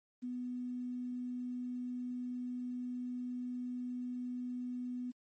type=tone with quantisation; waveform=sine; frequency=247.8 Hz; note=B3; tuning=6 cents sharp; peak=-37 dBFS; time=0.22-5.12 s; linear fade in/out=20 ms; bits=11; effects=MP3 32 kbps